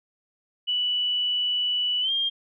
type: tone with pitch glide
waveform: sine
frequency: 2960 to 3209 Hz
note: F#7 to G7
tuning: 0 to +40 cents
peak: -22 dBFS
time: 0.67-2.3 s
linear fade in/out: 20 ms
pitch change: +140 cents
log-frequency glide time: 2.01-2.11 s
effects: none